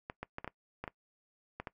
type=clicks; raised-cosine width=0.5 ms; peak=-24 dBFS; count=9; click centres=0.099 / 0.23 / 0.384 / 0.445 / 0.477 / 0.84 / 0.878 / 1.6 / 1.672 s; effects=noise-tail reverb RT60 0.1 s tail -21 dB re dry